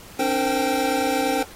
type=tone cluster; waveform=square; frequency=271.2 / 300 / 460.1 / 520 / 782 Hz; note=C#4 / D4 / A#4 / C5 / G5; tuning=-38 / +37 / -23 / -11 / -4 cents; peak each=-27 / -29 / -29 / -27 / -25 dBFS; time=0.19-1.43 s; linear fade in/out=5 ms; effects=pink hiss -44 dBFS RMS until 1.55 s + AAC 48 kbps